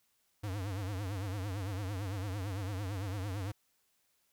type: tone with vibrato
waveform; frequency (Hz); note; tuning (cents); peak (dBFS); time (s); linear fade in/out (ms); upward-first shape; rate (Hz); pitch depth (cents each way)
square; 98; G2; 0; -36; 0.43-3.52; 10; triangle; 8.9; 170
effects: white hiss -75 dBFS RMS until 4.32 s